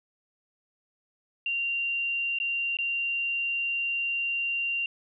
sine tone with dropouts, 2770 Hz, F7, 15 cents flat, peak -26 dBFS, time 1.46-4.86 s, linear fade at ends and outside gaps 2 ms, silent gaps 2.387-2.4 / 2.77-2.787 s, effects none

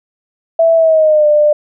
sine tone with pitch glide, 659.3 to 597.6 Hz, E5 to D5, 0 to +30 cents, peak -6 dBFS, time 0.59-1.53 s, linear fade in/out 5 ms, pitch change -170 cents, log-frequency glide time 0.75-1.27 s, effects none

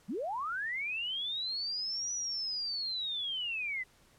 sine linear two-way sweep, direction up then down, 163.6 to 5920 to 1971 Hz, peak -33 dBFS, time 0.08-3.84 s, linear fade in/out 20 ms, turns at 2.13 s, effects pink hiss -64 dBFS RMS until 4.18 s + low-pass 12000 Hz 12 dB/octave

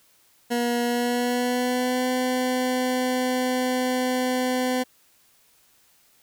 20% pulse tone with pitch glide, 239.4 to 253.6 Hz, A#3 to B3, +46 to +46 cents, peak -17 dBFS, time 0.5-4.84 s, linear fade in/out 20 ms, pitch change +100 cents, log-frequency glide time 0.83-2.08 s, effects white hiss -60 dBFS RMS until 6.22 s

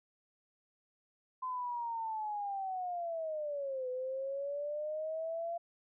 sine linear two-way sweep, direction down then up, 1030 to 502 to 686 Hz, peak -35 dBFS, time 1.42-5.58 s, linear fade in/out 10 ms, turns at 3.89 s, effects none

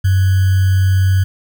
sine tone with sample-and-hold, 94.5 Hz, F#2, 37 cents sharp, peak -9 dBFS, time 0.04-1.24 s, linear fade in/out 10 ms, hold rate 1575 Hz, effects none

